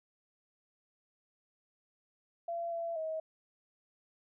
sine tone with pitch steps, 680 / 673 / 636 Hz, F5 / E5 / D#5, -46 / +36 / +38 cents, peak -34 dBFS, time 2.48-3.2 s, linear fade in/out 5 ms, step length 240 ms, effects none

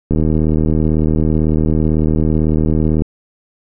click train, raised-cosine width 3 ms, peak -3 dBFS, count 228, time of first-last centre 0.11-3.02 s, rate 78 Hz, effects none

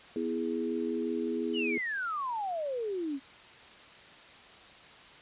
sine chord, E major, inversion second, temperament equal, 246.9 / 329.6 / 415.3 Hz, B3 / E4 / G#4, 0 / 0 / 0 cents, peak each -34 dBFS, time 0.16-1.78 s, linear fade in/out 2 ms
sine exponential sweep, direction down, 3044 to 261.7 Hz, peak -31 dBFS, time 1.53-3.2 s, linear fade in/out 50 ms
effects white hiss -52 dBFS RMS until 5.21 s + resampled to 8000 Hz

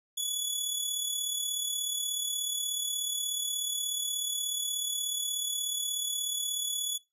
15% pulse tone with amplitude modulation, 3405 Hz, G#7, 42 cents sharp, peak -21 dBFS, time 0.17-6.98 s, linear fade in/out 10 ms, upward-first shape sine, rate 36.6 Hz, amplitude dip 50%, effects noise-tail reverb RT60 0.2 s tail -17 dB re dry + resampled to 32000 Hz

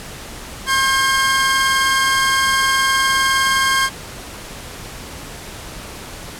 sawtooth tone pair together, 1071.8 / 1598 Hz, C6 / G6, +41 / +33 cents, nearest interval perfect fifth, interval 692 cents, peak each -13 dBFS, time 0.66-3.9 s, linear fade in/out 50 ms, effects pink hiss -33 dBFS RMS until 6.39 s + low-pass 12000 Hz 12 dB/octave

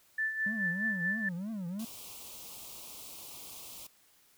sine tone with tremolo, 1760 Hz, A6, in tune, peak -28 dBFS, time 0.18-1.29 s, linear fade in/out 5 ms, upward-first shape sine, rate 4.7 Hz, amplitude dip 60%
triangle tone with vibrato, 196 Hz, G3, in tune, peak -33 dBFS, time 0.46-1.85 s, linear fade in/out 5 ms, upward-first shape triangle, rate 3.1 Hz, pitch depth 280 cents each way
white band-stop noise, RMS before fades -47 dBFS, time 1.79-3.87 s, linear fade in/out 5 ms, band 1200 to 2400 Hz, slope 48 dB/octave
effects white hiss -65 dBFS RMS until 4.37 s

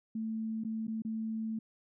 sine tone with dropouts, 221.5 Hz, A3, 12 cents sharp, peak -33 dBFS, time 0.15-1.59 s, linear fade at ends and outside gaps 5 ms, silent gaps 0.638-0.648 / 0.87-0.879 / 1.021-1.049 s, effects none

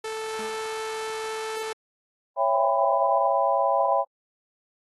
sawtooth tone, 440 Hz, A4, in tune, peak -26 dBFS, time 0.04-1.73 s, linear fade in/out 5 ms
sawtooth tone with exponential decay, 216.4 Hz, A3, 29 cents flat, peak -31 dBFS, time 0.39-0.75 s, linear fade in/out 2 ms, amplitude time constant 77 ms
sine chord, C# half-diminished seventh, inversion none, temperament just, 554.4 / 665.2 / 798.3 / 997.9 Hz, C#5 / E5 / G5 / B5, 0 / +16 / +31 / +18 cents, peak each -25 dBFS, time 2.36-4.05 s, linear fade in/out 50 ms
effects AAC 32 kbps

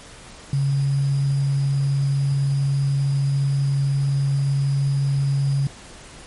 sine tone with sample-and-hold, 138.59 Hz, C#3, in tune, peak -17 dBFS, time 0.53-5.67 s, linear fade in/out 2 ms, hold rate 4900 Hz, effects pink hiss -42 dBFS RMS until 6.26 s + MP3 48 kbps

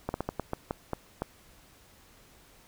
slowing click train, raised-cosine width 1 ms, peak -16 dBFS, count 9, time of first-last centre 0.09-1.22 s, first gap 51 ms, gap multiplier 1.28, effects pink hiss -58 dBFS RMS until 2.67 s

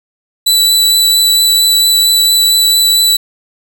sawtooth tone with vibrato, 3964 Hz, B7, 6 cents sharp, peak -4 dBFS, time 0.46-3.17 s, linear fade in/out 10 ms, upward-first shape triangle, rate 4.4 Hz, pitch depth 10 cents each way, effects none

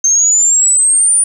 sine exponential sweep, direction up, 6300 to 9480 Hz, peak -7 dBFS, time 0.04-1.24 s, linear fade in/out 5 ms, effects 7-bit

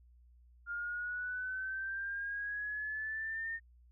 sine exponential sweep, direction up, 1404 to 1832 Hz, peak -36 dBFS, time 0.66-3.6 s, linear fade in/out 50 ms, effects added 60 Hz sine -59 dBFS peak until 3.91 s

